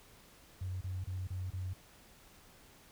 sine tone bursts, 92.5 Hz, F#2, in tune, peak -35 dBFS, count 5, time 0.61-1.734 s, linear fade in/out 5 ms, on 200 ms, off 31 ms, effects tanh soft clip ceiling -31 dBFS + pink hiss -60 dBFS RMS until 2.91 s

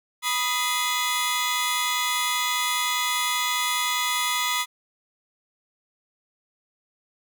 sawtooth tone cluster, 979 / 1247 / 2048 / 3414 Hz, B5 / D#6 / C7 / G#7, -15 / +3 / -38 / +47 cents, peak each -25 dBFS, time 0.22-4.66 s, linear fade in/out 50 ms, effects none

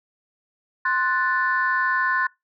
sine chord, F# diminished, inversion second, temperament equal, 1046.5 / 1480 / 1760 Hz, C6 / F#6 / A6, 0 / 0 / 0 cents, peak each -23 dBFS, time 0.85-2.27 s, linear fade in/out 5 ms, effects noise-tail reverb RT60 0.2 s tail -24 dB re dry + tanh soft clip ceiling -10 dBFS

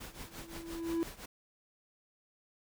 pink noise with tremolo, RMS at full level -44 dBFS, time 0-1.26 s, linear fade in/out 10 ms, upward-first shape triangle, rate 5.8 Hz, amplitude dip 85%
triangle tone with exponential growth, 332.7 Hz, E4, 16 cents sharp, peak -26 dBFS, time 0.06-1.03 s, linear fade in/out 0 ms, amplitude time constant 210 ms
effects none

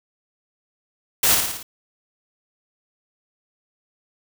white noise with echo, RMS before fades -17 dBFS, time 1.23-1.35 s, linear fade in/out 5 ms, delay 56 ms, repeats 5, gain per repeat -4 dB, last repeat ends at 1.63 s, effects none

